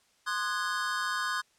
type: chord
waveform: square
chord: Ab dominant seventh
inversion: first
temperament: equal with one note detuned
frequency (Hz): 1046.5 / 1225.2 / 1480 / 1661.2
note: C6 / Eb6 / Gb6 / Ab6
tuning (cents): 0 / -27 / 0 / 0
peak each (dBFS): -36 / -36 / -35 / -36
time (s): 0.26-1.42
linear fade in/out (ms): 20
effects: white hiss -67 dBFS RMS until 1.58 s + low-pass 8000 Hz 12 dB/octave